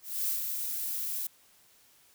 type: noise with ADSR envelope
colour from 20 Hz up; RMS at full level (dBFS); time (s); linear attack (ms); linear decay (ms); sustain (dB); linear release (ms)
violet; -29; 0.02-1.27; 260; 120; -5; 4
effects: white hiss -62 dBFS RMS until 2.14 s